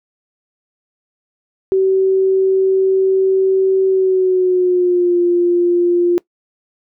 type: tone with pitch glide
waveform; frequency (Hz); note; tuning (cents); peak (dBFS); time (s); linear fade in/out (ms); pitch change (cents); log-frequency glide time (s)
sine; 381.7 to 350; G4 to F4; -46 to +4; -10; 1.72-6.18; 0; -150; 3.87-5.19
effects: noise-tail reverb RT60 0.1 s tail -22 dB re dry